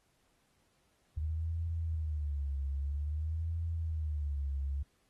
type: tone with vibrato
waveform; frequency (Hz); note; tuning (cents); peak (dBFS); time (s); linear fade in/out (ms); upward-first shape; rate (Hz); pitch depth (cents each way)
sine; 75.7; D#2; -47; -32; 1.17-4.83; 5; sine; 0.51; 160
effects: pink hiss -74 dBFS RMS until 5.09 s + AAC 32 kbps